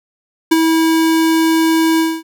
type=tone with ADSR envelope; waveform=square; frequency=324.2 Hz; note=E4; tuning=29 cents flat; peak=-6 dBFS; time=0.51-2.23 s; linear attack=11 ms; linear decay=27 ms; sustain=-5 dB; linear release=240 ms; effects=none